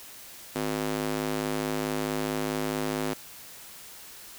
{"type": "tone with high-pass filter", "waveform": "square", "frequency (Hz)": 52.3, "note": "G#1", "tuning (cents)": 13, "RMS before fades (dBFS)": -30, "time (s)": [0.55, 3.14], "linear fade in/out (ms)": 10, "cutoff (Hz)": 270, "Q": 1.3, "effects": ["white hiss -46 dBFS RMS until 4.38 s"]}